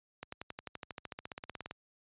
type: accelerating click train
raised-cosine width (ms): 0.3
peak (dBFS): -25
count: 22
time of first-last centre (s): 0.23-1.711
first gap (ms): 94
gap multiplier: 0.97
effects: high-pass 60 Hz 12 dB/octave + resampled to 8000 Hz